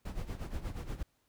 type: noise with tremolo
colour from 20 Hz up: brown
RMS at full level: -36 dBFS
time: 0.05-1.03 s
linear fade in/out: 5 ms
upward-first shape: sine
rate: 8.4 Hz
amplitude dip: 75%
effects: pink hiss -75 dBFS RMS until 1.28 s